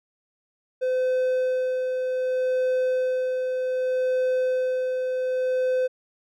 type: tone with tremolo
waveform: triangle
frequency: 511 Hz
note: C5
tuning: 41 cents flat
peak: -18 dBFS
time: 0.81-5.88 s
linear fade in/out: 20 ms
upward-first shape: sine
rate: 0.65 Hz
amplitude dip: 35%
effects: none